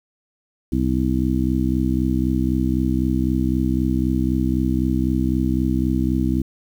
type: harmonic tone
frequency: 63.9 Hz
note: C2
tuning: 40 cents flat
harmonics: 1 / 2 / 3 / 4 / 5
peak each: -23 / -25 / -24 / -22 / -24 dBFS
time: 0.72-6.42 s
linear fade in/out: 5 ms
effects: 8-bit